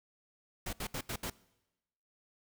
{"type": "noise bursts at uneven times", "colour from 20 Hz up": "pink", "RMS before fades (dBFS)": -38, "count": 5, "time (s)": [[0.66, 0.73], [0.8, 0.87], [0.94, 1.01], [1.09, 1.16], [1.23, 1.3]], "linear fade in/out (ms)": 5, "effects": ["noise-tail reverb RT60 1.0 s tail -22 dB re dry"]}